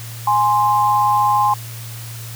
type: tone pair together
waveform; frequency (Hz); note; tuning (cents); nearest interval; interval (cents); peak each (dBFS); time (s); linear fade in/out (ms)
sine; 830.6 / 1046.5; G#5 / C6; 0 / 0; major third; 400; -15; 0.27-1.54; 5
effects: added 115 Hz sine -30 dBFS peak until 2.35 s + white hiss -36 dBFS RMS until 2.35 s